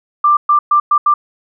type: tone bursts at uneven times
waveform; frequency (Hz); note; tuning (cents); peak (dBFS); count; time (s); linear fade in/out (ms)
sine; 1183; D6; +12; -7; 5; 0.24-0.37 / 0.49-0.59 / 0.71-0.8 / 0.91-0.98 / 1.06-1.14; 5
effects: none